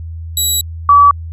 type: tone pair in turn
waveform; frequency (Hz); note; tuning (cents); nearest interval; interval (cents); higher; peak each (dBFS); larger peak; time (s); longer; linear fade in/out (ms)
5% pulse / sine; 3900 / 1146.8; B7 / D6; -23 / -42; octave + major sixth; 2119; first; -3; neither; 0.37-0.61 / 0.89-1.11; first; 2
effects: added 82 Hz sine -23 dBFS peak until 1.32 s + resampled to 32000 Hz